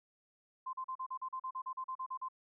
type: tone bursts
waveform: sine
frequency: 1040 Hz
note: C6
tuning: 11 cents flat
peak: -37 dBFS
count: 15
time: 0.66-2.286 s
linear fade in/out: 10 ms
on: 72 ms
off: 39 ms
effects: none